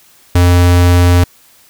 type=tone; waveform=square; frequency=88.3 Hz; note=F2; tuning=20 cents sharp; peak=-6 dBFS; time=0.35-1.24 s; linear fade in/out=5 ms; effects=white hiss -46 dBFS RMS until 1.69 s